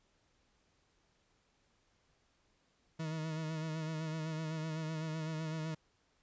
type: tone with vibrato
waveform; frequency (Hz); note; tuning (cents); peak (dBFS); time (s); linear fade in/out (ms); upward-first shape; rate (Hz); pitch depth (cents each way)
40% pulse; 158.3; D#3; +30; -36; 2.99-5.75; 10; sine; 7.9; 40
effects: pink hiss -74 dBFS RMS until 6.22 s + resampled to 16000 Hz